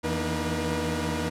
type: tone cluster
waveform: sawtooth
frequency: 83.5 / 161.8 / 234.5 / 304.3 / 484 Hz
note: E2 / E3 / A#3 / D#4 / B4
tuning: +23 / -32 / +11 / -38 / -35 cents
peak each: -29 dBFS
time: 0.03-1.3 s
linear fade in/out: 20 ms
effects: low-pass 11000 Hz 12 dB/octave